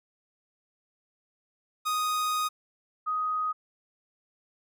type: tone pair in turn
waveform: 45% pulse / sine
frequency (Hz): 1244.5 / 1251.1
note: D#6 / D#6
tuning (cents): 0 / +9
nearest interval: unison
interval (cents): 9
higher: second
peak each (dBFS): -26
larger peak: neither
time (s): 1.85-2.49 / 3.06-3.53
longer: first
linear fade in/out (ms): 20
effects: none